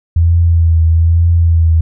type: tone with vibrato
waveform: sine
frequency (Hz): 83.1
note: E2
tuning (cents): +15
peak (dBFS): -6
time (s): 0.16-1.81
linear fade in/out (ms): 5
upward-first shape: triangle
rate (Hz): 1.1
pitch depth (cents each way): 42
effects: none